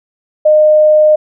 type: tone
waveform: sine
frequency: 612 Hz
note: D#5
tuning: 29 cents flat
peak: -4 dBFS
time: 0.45-1.16 s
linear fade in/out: 10 ms
effects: none